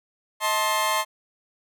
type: chord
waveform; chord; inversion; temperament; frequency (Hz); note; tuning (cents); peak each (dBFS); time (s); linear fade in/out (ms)
sawtooth; A diminished; second; just; 633.6 / 880 / 1056; Eb5 / A5 / C6; +31 / 0 / +16; -25 / -23 / -20; 0.4-1.05; 50
effects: none